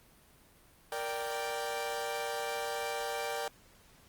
sawtooth chord, G minor, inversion first, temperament equal, 466.2 / 587.3 / 784 Hz, Bb4 / D5 / G5, 0 / 0 / 0 cents, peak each -35 / -35 / -34 dBFS, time 0.92-3.48 s, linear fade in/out 2 ms, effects pink hiss -61 dBFS RMS until 4.08 s + Opus 32 kbps

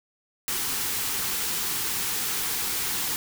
white band-stop noise, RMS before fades -28 dBFS, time 0.48-3.16 s, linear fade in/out 0 ms, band 510 to 730 Hz, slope 96 dB/octave, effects none

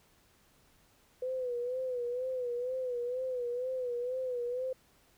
sine tone with vibrato, 498.9 Hz, B4, 17 cents sharp, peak -32 dBFS, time 1.22-4.73 s, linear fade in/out 5 ms, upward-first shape sine, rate 2.1 Hz, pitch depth 70 cents each way, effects pink hiss -66 dBFS RMS until 5.17 s

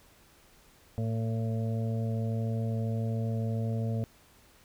harmonic tone, 112.7 Hz, A2, 42 cents sharp, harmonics 1 / 2 / 4 / 5 / 6, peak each -29 / -35 / -41 / -43 / -45 dBFS, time 0.98-4.04 s, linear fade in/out 0 ms, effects pink hiss -60 dBFS RMS until 4.64 s

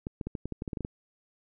clicks, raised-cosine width 3 ms, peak -21 dBFS, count 12, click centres 0.069 / 0.212 / 0.27 / 0.352 / 0.456 / 0.523 / 0.621 / 0.678 / 0.732 / 0.772 / 0.807 / 0.849 s, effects none

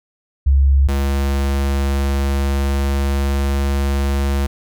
sine / square tone pair in turn, 68.6 / 69.24 Hz, C#2 / C#2, -17 / -1 cents, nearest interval unison, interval 16 cents, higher second, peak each -9 / -16 dBFS, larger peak first, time 0.46-0.88 / 0.88-4.47 s, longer second, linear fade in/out 10 ms, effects none

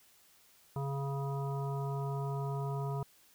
harmonic tone, 138.59 Hz, C#3, in tune, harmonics 1 / 3 / 5 / 7 / 9, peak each -34 / -42 / -45 / -44 / -49 dBFS, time 0.76-3.03 s, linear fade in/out 2 ms, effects white hiss -64 dBFS RMS until 3.34 s

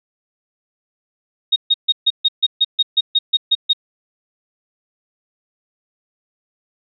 sine tone bursts, 3732 Hz, A#7, 1 cent sharp, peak -10 dBFS, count 13, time 1.52-3.733 s, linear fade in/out 10 ms, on 41 ms, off 140 ms, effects none

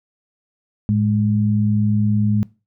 sine tone pair together, 108.8 / 208.4 Hz, A2 / G#3, -19 / +6 cents, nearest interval major seventh, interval 1125 cents, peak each -17 dBFS, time 0.89-2.43 s, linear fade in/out 0 ms, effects noise-tail reverb RT60 0.3 s tail -22 dB re dry

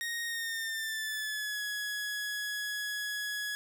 sawtooth tone with pitch glide, 1864.7 to 1680.6 Hz, A#6 to G#6, 0 to +20 cents, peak -30 dBFS, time 0.01-3.55 s, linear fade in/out 0 ms, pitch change -180 cents, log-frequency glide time 0.25-1.62 s, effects none

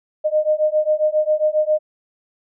sine beating tone pair, 610 / 617.4 Hz, D#5 / D#5, -34 / -14 cents, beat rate 7.4 Hz, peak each -18 dBFS, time 0.24-1.79 s, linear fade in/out 20 ms, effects none

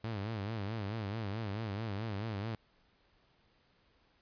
sawtooth tone with vibrato, 105.9 Hz, G#2, 34 cents sharp, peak -32 dBFS, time 0.04-2.55 s, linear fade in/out 0 ms, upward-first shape sine, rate 4.6 Hz, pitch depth 140 cents each way, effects pink hiss -70 dBFS RMS until 4.21 s + resampled to 11025 Hz

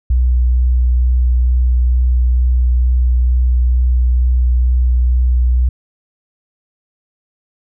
sine tone with vibrato, 61.7 Hz, B1, 1 cent flat, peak -9 dBFS, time 0.1-5.69 s, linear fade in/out 5 ms, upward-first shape sine, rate 2.2 Hz, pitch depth 12 cents each way, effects none

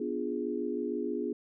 sine chord, B diminished seventh, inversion none, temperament equal, 246.9 / 293.7 / 349.2 / 415.3 Hz, B3 / D4 / F4 / Ab4, 0 / 0 / 0 / 0 cents, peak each -36 / -37 / -36 / -35 dBFS, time 0-1.33 s, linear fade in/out 5 ms, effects none

